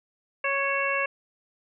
harmonic tone with a mistuned harmonic, 554.4 Hz, C#5, in tune, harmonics 1 / 2 / 3 / 4 / 5, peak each -30 / -30 / -30 / -30 / -30 dBFS, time 0.44-1.06 s, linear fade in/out 5 ms, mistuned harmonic 5, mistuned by -43 cents, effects none

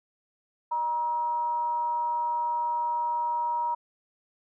sine tone with frequency modulation, 950 Hz, A#5, 33 cents sharp, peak -25 dBFS, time 0.71-3.75 s, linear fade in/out 10 ms, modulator 342 Hz, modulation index 0.21, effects none

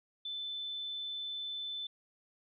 sine tone, 3520 Hz, A7, in tune, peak -37 dBFS, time 0.25-1.87 s, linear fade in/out 5 ms, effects none

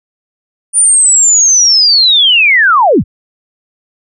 sine linear sweep, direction down, 9410 to 36.71 Hz, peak -4 dBFS, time 0.73-3.04 s, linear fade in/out 50 ms, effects none

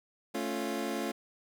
25% pulse chord, A augmented, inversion none, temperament equal, 220 / 277.2 / 349.2 Hz, A3 / C#4 / E#4, 0 / 0 / 0 cents, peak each -33 dBFS, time 0.34-1.12 s, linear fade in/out 10 ms, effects none

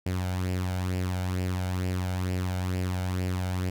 sawtooth tone with flanger, 91.7 Hz, F#2, 15 cents flat, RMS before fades -29 dBFS, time 0.06-3.7 s, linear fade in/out 5 ms, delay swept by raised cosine 0.39 to 1.38 ms, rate 2.2 Hz, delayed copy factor +0.55, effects none

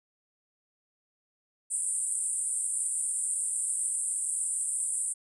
white band-pass noise, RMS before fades -31 dBFS, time 1.7-5.14 s, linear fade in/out 20 ms, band 8200 to 9500 Hz, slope 96 dB/octave, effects none

